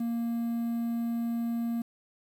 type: tone with quantisation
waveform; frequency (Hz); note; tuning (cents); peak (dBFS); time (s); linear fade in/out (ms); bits
triangle; 233.1; A#3; 0; -26; 0-1.82; 5; 9
effects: none